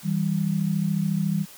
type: tone pair together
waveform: sine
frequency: 161.7 / 195.68 Hz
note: E3 / G3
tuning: -33 / -3 cents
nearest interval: minor third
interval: 330 cents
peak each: -24 dBFS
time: 0.03-1.46 s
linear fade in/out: 50 ms
effects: white hiss -46 dBFS RMS until 1.57 s